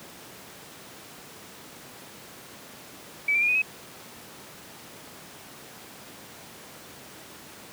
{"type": "tone with pitch steps", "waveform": "sine", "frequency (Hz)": [2296, 2358, 2421, 2487, 2553], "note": ["D7", "D7", "D#7", "D#7", "D#7"], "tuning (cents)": [-40, 6, -48, -1, 44], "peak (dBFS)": -20, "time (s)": [3.28, 3.62], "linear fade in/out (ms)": 5, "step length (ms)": 68, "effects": ["pink hiss -45 dBFS RMS until 7.72 s", "high-pass 150 Hz 12 dB/octave"]}